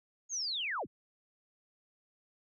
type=linear sweep; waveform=sine; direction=down; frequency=6760 to 33.66 Hz; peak=-33 dBFS; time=0.29-0.87 s; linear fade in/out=50 ms; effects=none